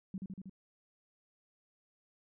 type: tone with echo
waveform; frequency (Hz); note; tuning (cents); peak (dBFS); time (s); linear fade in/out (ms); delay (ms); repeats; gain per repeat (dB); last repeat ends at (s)
sine; 190.2; F#3; +48; -36; 0.14-0.18; 2; 79; 4; -2; 0.496
effects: none